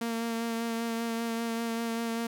sawtooth tone with vibrato, 230 Hz, A#3, 23 cents flat, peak -26 dBFS, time 0.01-2.27 s, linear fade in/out 5 ms, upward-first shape sine, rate 5.1 Hz, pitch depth 18 cents each way, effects none

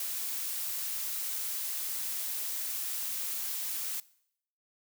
blue noise, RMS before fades -35 dBFS, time 0-4 s, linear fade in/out 2 ms, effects noise-tail reverb RT60 0.7 s tail -21 dB re dry

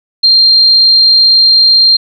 sine tone, 4186 Hz, C8, in tune, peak -3 dBFS, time 0.23-1.97 s, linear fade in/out 10 ms, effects none

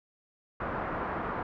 white low-pass noise, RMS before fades -34 dBFS, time 0.6-1.43 s, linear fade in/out 5 ms, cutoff 1400 Hz, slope 24 dB/octave, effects none

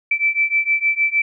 sine beating tone pair, 2321 / 2327.5 Hz, D7 / D7, -21 / -16 cents, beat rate 6.5 Hz, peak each -19 / -18 dBFS, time 0.11-1.22 s, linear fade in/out 5 ms, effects none

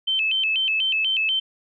sine tone with vibrato, 2842 Hz, F7, 30 cents sharp, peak -19 dBFS, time 0.07-1.4 s, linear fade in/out 10 ms, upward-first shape square, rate 4.1 Hz, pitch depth 150 cents each way, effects none

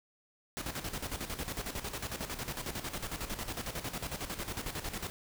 pink noise with tremolo, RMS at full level -37 dBFS, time 0.57-5.1 s, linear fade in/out 0 ms, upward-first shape square, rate 11 Hz, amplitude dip 65%, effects none

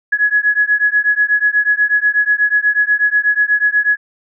sine beating tone pair, 1679 / 1687.2 Hz, G#6 / G#6, +18 / +27 cents, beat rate 8.2 Hz, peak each -14 dBFS, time 0.12-3.97 s, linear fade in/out 10 ms, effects none

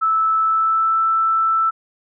sine tone with pitch glide, 1311 to 1324.7 Hz, E6 to E6, -10 to +8 cents, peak -14 dBFS, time 0.01-1.71 s, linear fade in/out 20 ms, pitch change +18 cents, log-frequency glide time 0.39-1.01 s, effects none

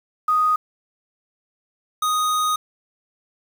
sine / square tone pair in turn, 1244.5 / 1244.5 Hz, D#6 / D#6, 0 / 0 cents, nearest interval unison, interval 0 cents, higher neither, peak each -15 / -19 dBFS, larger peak first, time 0.28-0.56 / 2.02-2.56 s, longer second, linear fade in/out 5 ms, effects 7-bit

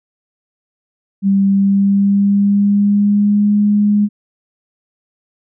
sine tone with pitch glide, 196.4 to 206.8 Hz, G3 to G#3, +4 to -7 cents, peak -9 dBFS, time 1.22-4.09 s, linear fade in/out 50 ms, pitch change +89 cents, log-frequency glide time 1.48-3.53 s, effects none

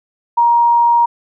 sine tone, 943 Hz, A#5, 20 cents sharp, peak -8 dBFS, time 0.37-1.06 s, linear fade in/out 10 ms, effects none

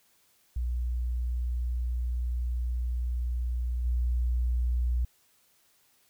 sine tone with level steps, 60.6 Hz, B1, 32 cents flat, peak -27 / -24 dBFS, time 0.56-5.05 s, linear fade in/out 5 ms, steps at 3.84 s, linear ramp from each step 20 ms, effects white hiss -66 dBFS RMS until 6.09 s

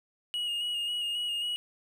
triangle tone with vibrato, 2877 Hz, F#7, 49 cents flat, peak -28 dBFS, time 0.34-1.56 s, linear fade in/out 0 ms, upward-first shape square, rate 3.7 Hz, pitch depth 21 cents each way, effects none

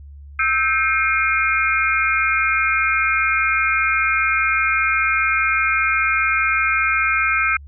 sine tone cluster, 1304 / 1570 / 2144 / 2419 Hz, E6 / G6 / C7 / D#7, -19 / +2 / +42 / -49 cents, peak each -21 dBFS, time 0.39-7.57 s, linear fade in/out 5 ms, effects added 71 Hz sine -36 dBFS peak until 7.67 s

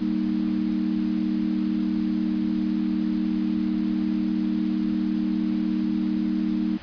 sine chord, Eb major, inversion first, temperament equal, 196 / 233.1 / 311.1 Hz, G3 / Bb3 / Eb4, 0 / 0 / 0 cents, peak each -26 dBFS, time 0-6.78 s, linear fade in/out 20 ms, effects pink hiss -43 dBFS RMS until 6.82 s + resampled to 11025 Hz

